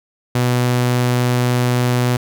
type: tone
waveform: sawtooth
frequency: 123.47 Hz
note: B2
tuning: in tune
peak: -10 dBFS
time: 0.35-2.17 s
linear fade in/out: 5 ms
effects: none